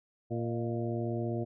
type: harmonic tone with a mistuned harmonic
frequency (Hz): 116.54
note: A#2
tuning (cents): 0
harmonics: 1 / 2 / 3 / 4 / 5 / 6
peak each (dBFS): -34 / -37 / -36 / -42 / -41 / -44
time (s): 0.3-1.45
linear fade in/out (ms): 20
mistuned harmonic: 5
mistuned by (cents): +62
effects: none